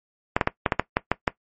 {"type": "clicks", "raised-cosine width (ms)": 0.5, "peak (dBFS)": -3, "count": 9, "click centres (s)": [0.365, 0.412, 0.474, 0.662, 0.722, 0.796, 0.969, 1.116, 1.278], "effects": ["noise-tail reverb RT60 0.1 s tail -18 dB re dry", "MP3 32 kbps"]}